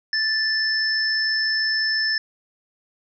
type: tone pair together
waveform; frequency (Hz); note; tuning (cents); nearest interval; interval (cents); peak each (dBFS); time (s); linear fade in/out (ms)
sine; 1757 / 5271; A6 / E8; -3 / -1; octave + perfect fifth; 1902; -22; 0.13-2.18; 2
effects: none